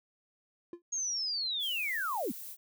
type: tone with exponential decay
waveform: triangle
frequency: 346.1 Hz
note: F4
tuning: 16 cents flat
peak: -34 dBFS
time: 0.73-0.82 s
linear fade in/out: 2 ms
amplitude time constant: 19 ms
type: linear sweep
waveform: sine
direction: down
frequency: 6620 to 174.61 Hz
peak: -31 dBFS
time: 0.92-2.32 s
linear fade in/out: 10 ms
type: noise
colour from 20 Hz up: violet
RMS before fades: -44 dBFS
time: 1.59-2.57 s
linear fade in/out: 50 ms
effects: none